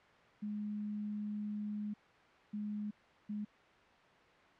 sine tone bursts at uneven times, 209 Hz, G#3, 11 cents sharp, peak -37 dBFS, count 3, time 0.42-1.94 / 2.53-2.91 / 3.29-3.45 s, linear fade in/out 10 ms, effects white hiss -62 dBFS RMS until 4.59 s + low-pass 2000 Hz 12 dB/octave

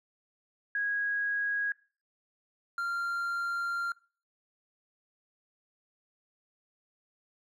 sine / triangle tone pair in turn, 1650 / 1387.5 Hz, G#6 / F6, -12 / -12 cents, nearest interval minor third, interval 300 cents, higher first, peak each -28 dBFS, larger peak neither, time 0.75-1.72 / 2.78-3.92 s, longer second, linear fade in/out 2 ms, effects noise-tail reverb RT60 0.4 s tail -22 dB re dry

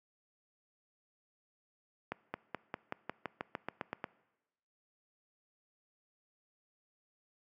accelerating click train, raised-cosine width 0.5 ms, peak -21 dBFS, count 13, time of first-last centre 2.12-4.042 s, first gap 220 ms, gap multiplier 0.94, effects noise-tail reverb RT60 1.0 s tail -21 dB re dry + high-pass 150 Hz 12 dB/octave

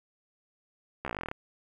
slowing click train, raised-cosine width 0.5 ms, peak -19 dBFS, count 14, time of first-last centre 1.05-1.314 s, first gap 14 ms, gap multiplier 1.06, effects 9-bit

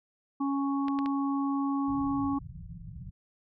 harmonic tone, 277.2 Hz, C#4, in tune, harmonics 1 / 3 / 4, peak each -27 / -38 / -36 dBFS, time 0.4-2.39 s, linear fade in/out 10 ms
clicks, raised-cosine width 0.3 ms, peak -23 dBFS, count 3, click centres 0.883 / 0.989 / 1.06 s
white low-pass noise, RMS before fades -43 dBFS, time 1.87-3.11 s, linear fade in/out 20 ms, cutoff 180 Hz, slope 96 dB/octave
effects none

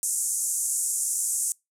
pink band-pass noise, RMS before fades -27 dBFS, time 0.03-1.52 s, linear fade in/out 0 ms, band 6800 to 11000 Hz, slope 48 dB/octave, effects noise-tail reverb RT60 0.2 s tail -24 dB re dry

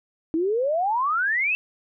sine exponential sweep, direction up, 311.1 to 2693 Hz, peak -20 dBFS, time 0.34-1.55 s, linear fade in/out 0 ms, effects none

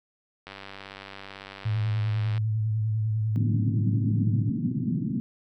click train, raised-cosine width 0.3 ms, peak -24 dBFS, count 188, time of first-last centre 0.47-2.378 s, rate 98 Hz
sine tone with vibrato, 109 Hz, A2, 16 cents flat, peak -23 dBFS, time 1.65-4.5 s, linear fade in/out 10 ms, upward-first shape sine, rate 10 Hz, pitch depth 40 cents each way
pink band-pass noise, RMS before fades -28 dBFS, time 3.36-5.2 s, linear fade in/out 0 ms, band 120 to 280 Hz, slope 48 dB/octave
effects none

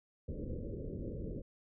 pink low-pass noise, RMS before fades -41 dBFS, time 0.28-1.42 s, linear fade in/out 10 ms, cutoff 560 Hz, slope 96 dB/octave, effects none

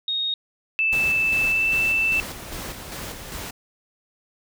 sine tone, 3729 Hz, A#7, in tune, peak -22 dBFS, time 0.08-0.34 s, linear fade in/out 2 ms
sine tone with pitch glide, 2637 to 2654 Hz, E7 to E7, 0 to +11 cents, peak -18 dBFS, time 0.79-2.2 s, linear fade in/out 0 ms, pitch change +11 cents, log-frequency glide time 1.46-1.65 s
pink noise with tremolo, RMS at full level -33 dBFS, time 0.92-3.51 s, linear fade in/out 10 ms, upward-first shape square, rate 2.5 Hz, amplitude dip 40%
effects none

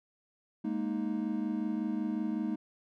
triangle chord, Ab suspended second, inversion none, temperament equal, 207.7 / 233.1 / 311.1 Hz, Ab3 / Bb3 / Eb4, 0 / 0 / 0 cents, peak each -33 dBFS, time 0.64-2.56 s, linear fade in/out 10 ms, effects none

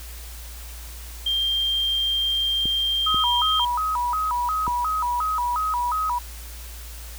sine tone, 3183 Hz, G7, 26 cents sharp, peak -20 dBFS, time 1.26-3.65 s, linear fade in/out 5 ms
clicks, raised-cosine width 3 ms, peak -19 dBFS, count 3, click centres 2.656 / 3.145 / 4.679 s
sine tone with vibrato, 1108.7 Hz, C#6, in tune, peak -21 dBFS, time 3.06-6.19 s, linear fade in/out 10 ms, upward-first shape square, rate 2.8 Hz, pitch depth 230 cents each way
effects added 58 Hz sine -36 dBFS peak until 7.18 s + white hiss -42 dBFS RMS until 7.18 s

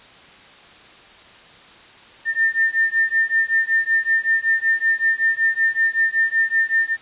sine beating tone pair, 1801 / 1806.3 Hz, A6 / A6, +40 / +45 cents, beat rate 5.3 Hz, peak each -19 dBFS, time 2.25-6.97 s, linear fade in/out 50 ms, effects white hiss -45 dBFS RMS until 7.01 s + resampled to 8000 Hz

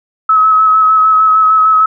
sine tone with vibrato, 1286 Hz, E6, 43 cents flat, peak -5 dBFS, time 0.29-1.86 s, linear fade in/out 5 ms, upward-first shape square, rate 6.6 Hz, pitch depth 17 cents each way, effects none

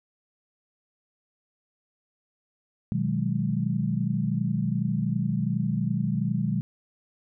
sine chord, G# minor seventh, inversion first, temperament equal, 123.47 / 155.56 / 185 / 207.7 Hz, B2 / D#3 / F#3 / G#3, 0 / 0 / 0 / 0 cents, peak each -29 dBFS, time 2.92-6.61 s, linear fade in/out 0 ms, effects none

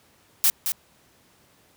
blue noise with echo, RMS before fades -18 dBFS, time 0.44-0.5 s, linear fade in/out 0 ms, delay 220 ms, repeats 1, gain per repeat -7 dB, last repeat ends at 0.72 s, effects pink hiss -59 dBFS RMS until 1.76 s + high-pass 80 Hz 12 dB/octave

